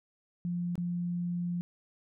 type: tone with dropouts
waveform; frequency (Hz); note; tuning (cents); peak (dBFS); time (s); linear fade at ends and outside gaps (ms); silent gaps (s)
sine; 174.8; F3; +2; -30; 0.45-1.61; 0; 0.755-0.779
effects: none